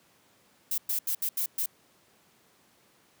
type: noise bursts at uneven times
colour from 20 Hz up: violet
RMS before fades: -29 dBFS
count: 6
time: 0.71-0.78 / 0.89-0.99 / 1.07-1.15 / 1.22-1.29 / 1.37-1.46 / 1.58-1.66 s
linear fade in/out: 5 ms
effects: pink hiss -63 dBFS RMS until 3.2 s + high-pass 150 Hz 12 dB/octave